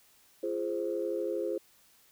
sine chord, F minor, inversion none, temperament equal with one note detuned, 342.8 / 415.3 / 523.3 Hz, F4 / Ab4 / C5, -32 / 0 / 0 cents, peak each -34 dBFS, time 0.43-1.58 s, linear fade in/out 5 ms, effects tanh soft clip ceiling -20 dBFS + white hiss -63 dBFS RMS until 2.11 s

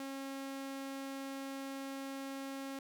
sawtooth tone, 271.8 Hz, C#4, 34 cents flat, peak -37 dBFS, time 0-2.79 s, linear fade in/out 2 ms, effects none

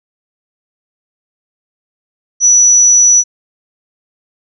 sine tone, 5910 Hz, F#8, 3 cents flat, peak -4 dBFS, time 2.4-3.24 s, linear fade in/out 50 ms, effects none

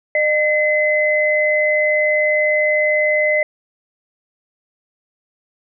sine tone pair together, 607 / 2040 Hz, D#5 / C7, -43 / -44 cents, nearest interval octave + major sixth, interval 2099 cents, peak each -16 dBFS, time 0.15-3.43 s, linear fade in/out 2 ms, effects none

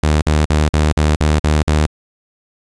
sawtooth tone bursts, 76.1 Hz, D#2, 38 cents flat, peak -7 dBFS, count 8, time 0.03-1.865 s, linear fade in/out 5 ms, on 190 ms, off 45 ms, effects resampled to 22050 Hz + 7-bit

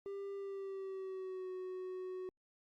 triangle tone with pitch glide, 396.8 to 370.2 Hz, G4 to F#4, +21 to +1 cents, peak -39 dBFS, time 0.06-2.29 s, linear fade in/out 0 ms, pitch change -120 cents, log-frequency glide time 0.36-1.5 s, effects Opus 48 kbps

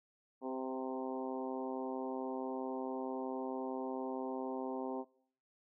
harmonic tone with a mistuned harmonic, 130.81 Hz, C3, in tune, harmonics 2 / 3 / 4 / 5 / 6 / 7 / 8, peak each -41 / -43 / -45 / -48 / -47 / -47 / -53 dBFS, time 0.41-5.05 s, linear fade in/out 50 ms, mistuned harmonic 4, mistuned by -15 cents, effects noise-tail reverb RT60 0.6 s tail -22 dB re dry

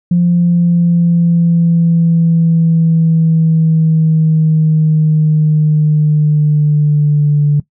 sine exponential sweep, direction down, 174.61 to 146.2 Hz, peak -6 dBFS, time 0.11-7.6 s, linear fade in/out 5 ms, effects noise-tail reverb RT60 0.1 s tail -19 dB re dry + tanh soft clip ceiling -2 dBFS

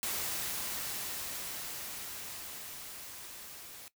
white noise with level ramp, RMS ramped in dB -35 to -49 dBFS, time 0.03-3.88 s, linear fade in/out 0 ms, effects noise-tail reverb RT60 0.1 s tail -17 dB re dry

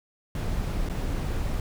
brown noise with dropouts, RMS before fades -28 dBFS, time 0.35-1.6 s, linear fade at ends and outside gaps 2 ms, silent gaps 0.889-0.897 s, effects none

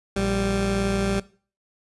20% pulse tone pair together, 57.82 / 196 Hz, A#1 / G3, -13 / 0 cents, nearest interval octave + major sixth, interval 2113 cents, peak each -23 / -18 dBFS, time 0.16-1.2 s, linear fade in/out 5 ms, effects noise-tail reverb RT60 0.4 s tail -19 dB re dry + resampled to 24000 Hz

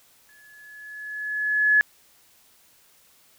sine tone with exponential growth, 1704 Hz, G#6, 44 cents sharp, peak -13 dBFS, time 0.29-1.81 s, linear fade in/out 0 ms, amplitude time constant 330 ms, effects white hiss -58 dBFS RMS until 3.38 s

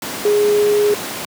sine tone in noise, 415.3 Hz, G#4, in tune, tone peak -11 dBFS, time 0.25-0.94 s, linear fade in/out 2 ms, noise pink, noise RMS -25 dBFS, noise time 0.02-1.25 s, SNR +11 dB, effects high-pass 200 Hz 12 dB/octave

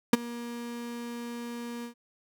35% pulse tone with ADSR envelope, 237.3 Hz, A#3, 31 cents sharp, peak -12 dBFS, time 0.13-1.94 s, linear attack 4 ms, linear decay 21 ms, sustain -22 dB, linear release 100 ms, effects none

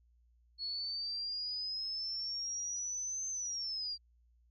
sine exponential two-way sweep, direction up then down, 4352 to 6272 to 4705 Hz, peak -36 dBFS, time 0.58-3.98 s, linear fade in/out 50 ms, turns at 3.29 s, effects added 59 Hz sine -65 dBFS peak until 4.5 s

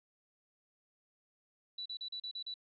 sine tone bursts, 3951 Hz, B7, in tune, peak -39 dBFS, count 7, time 1.78-2.541 s, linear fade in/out 5 ms, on 77 ms, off 37 ms, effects none

